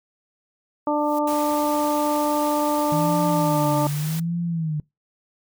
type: noise with exponential growth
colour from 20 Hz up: blue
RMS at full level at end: -37 dBFS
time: 0.86-1.19 s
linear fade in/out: 5 ms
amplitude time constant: 71 ms
type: harmonic tone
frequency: 296.8 Hz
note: D4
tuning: 18 cents sharp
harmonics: 1 / 2 / 3 / 4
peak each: -23 / -24 / -24 / -29 dBFS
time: 0.87-3.87 s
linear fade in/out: 2 ms
type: noise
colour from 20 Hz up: white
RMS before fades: -35 dBFS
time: 1.27-4.2 s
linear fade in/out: 5 ms
type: tone with vibrato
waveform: sine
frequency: 156.7 Hz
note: D#3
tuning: 13 cents sharp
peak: -22 dBFS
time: 2.92-4.8 s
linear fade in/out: 2 ms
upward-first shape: sine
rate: 0.85 Hz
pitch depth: 160 cents each way
effects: noise-tail reverb RT60 0.2 s tail -24 dB re dry